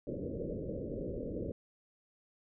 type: low-pass noise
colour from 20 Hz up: white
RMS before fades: -39 dBFS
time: 0.07-1.52 s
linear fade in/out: 2 ms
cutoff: 570 Hz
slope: 96 dB/octave
effects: none